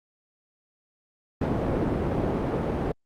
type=low-pass noise; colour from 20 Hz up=white; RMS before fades=-26 dBFS; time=1.41-2.92 s; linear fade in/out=5 ms; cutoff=450 Hz; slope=12 dB/octave; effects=Opus 48 kbps